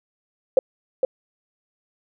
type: tone with echo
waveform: sine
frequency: 523.3 Hz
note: C5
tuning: in tune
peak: -10 dBFS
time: 0.57-0.59 s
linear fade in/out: 2 ms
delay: 460 ms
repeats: 1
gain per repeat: -5 dB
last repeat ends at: 1.05 s
effects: none